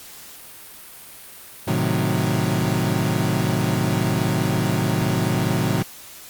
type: chord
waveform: 30% pulse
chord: A diminished seventh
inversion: none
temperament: equal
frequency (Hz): 110 / 130.81 / 155.56 / 185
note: A2 / C3 / Eb3 / Gb3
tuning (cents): 0 / 0 / 0 / 0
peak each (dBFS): -22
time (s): 1.67-5.83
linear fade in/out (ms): 10
effects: white hiss -41 dBFS RMS until 6.29 s + Opus 48 kbps